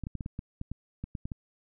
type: clicks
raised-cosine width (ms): 5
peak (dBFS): -23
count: 12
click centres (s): 0.037 / 0.069 / 0.153 / 0.208 / 0.261 / 0.391 / 0.614 / 0.716 / 1.04 / 1.152 / 1.255 / 1.318
effects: none